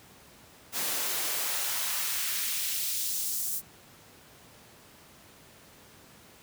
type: noise with high-pass filter sweep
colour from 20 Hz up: white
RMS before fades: -31 dBFS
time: 0.72-3.62 s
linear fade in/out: 50 ms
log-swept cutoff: 210 to 8500 Hz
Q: 0.89
effects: pink hiss -54 dBFS RMS until 6.42 s + high-pass 80 Hz 12 dB/octave